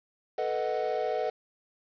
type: chord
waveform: triangle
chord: B dominant seventh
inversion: third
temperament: equal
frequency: 440 / 493.9 / 622.3 / 740 Hz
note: A4 / B4 / D#5 / F#5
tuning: 0 / 0 / 0 / 0 cents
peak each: -31 dBFS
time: 0.38-1.3 s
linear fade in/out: 5 ms
effects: resampled to 11025 Hz + 8-bit